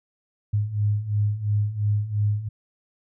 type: beating tone pair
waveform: sine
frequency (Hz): 102.4 / 105.3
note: G#2 / G#2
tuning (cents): -24 / +24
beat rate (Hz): 2.9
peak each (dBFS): -26 / -22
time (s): 0.53-2.49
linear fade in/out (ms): 10
effects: none